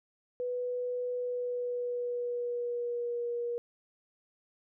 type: tone with pitch glide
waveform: sine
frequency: 493.9 to 476.5 Hz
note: B4 to A#4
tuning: 0 to +38 cents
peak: -31 dBFS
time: 0.4-3.58 s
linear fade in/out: 0 ms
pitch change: -62 cents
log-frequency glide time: 1.14-3.27 s
effects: none